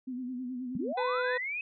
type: tone with vibrato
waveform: sine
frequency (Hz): 251.9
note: B3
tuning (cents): +34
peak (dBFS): -34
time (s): 0.07-0.93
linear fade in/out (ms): 10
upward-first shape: sine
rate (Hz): 9.4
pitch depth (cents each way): 61
type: linear sweep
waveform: sine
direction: up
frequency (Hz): 148 to 2570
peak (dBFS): -32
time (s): 0.75-1.61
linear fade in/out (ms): 2
type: harmonic tone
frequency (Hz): 500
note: B4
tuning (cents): +21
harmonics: 1 / 2 / 3 / 4 / 5 / 7 / 8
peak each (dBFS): -30 / -36 / -40 / -42 / -44 / -47 / -48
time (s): 0.97-1.38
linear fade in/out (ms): 10
effects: none